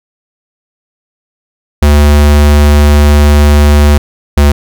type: tone pair in turn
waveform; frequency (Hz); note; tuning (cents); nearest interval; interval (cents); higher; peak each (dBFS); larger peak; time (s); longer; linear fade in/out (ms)
square; 73.42 / 72.24; D2 / D2; 0 / -28; unison; 28; first; -3; neither; 1.82-3.98 / 4.37-4.52; first; 5
effects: none